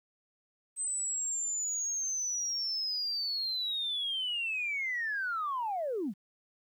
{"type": "linear sweep", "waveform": "sine", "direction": "down", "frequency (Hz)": [8250, 165.3], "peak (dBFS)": -30, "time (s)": [0.76, 6.14], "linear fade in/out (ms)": 50, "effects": ["tanh soft clip ceiling -26 dBFS", "11-bit"]}